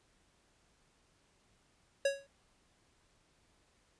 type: tone with exponential decay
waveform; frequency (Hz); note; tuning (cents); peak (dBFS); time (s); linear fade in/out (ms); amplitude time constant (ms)
square; 554.4; C#5; 0; -26; 2.05-2.27; 5; 47
effects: pink hiss -71 dBFS RMS until 3.99 s + resampled to 22050 Hz